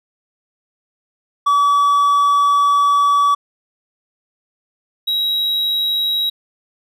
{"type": "tone pair in turn", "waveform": "triangle", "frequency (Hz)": [1144, 3848], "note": ["D6", "B7"], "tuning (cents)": [-46, -46], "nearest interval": "octave + major sixth", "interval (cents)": 2100, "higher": "second", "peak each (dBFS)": [-9, -14], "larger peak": "first", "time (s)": [[1.46, 3.35], [5.07, 6.3]], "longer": "first", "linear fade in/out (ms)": 10, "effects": []}